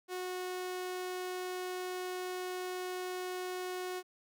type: tone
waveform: sawtooth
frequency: 365.7 Hz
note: F#4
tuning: 20 cents flat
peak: -33 dBFS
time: 0.08-4.03 s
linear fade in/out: 50 ms
effects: none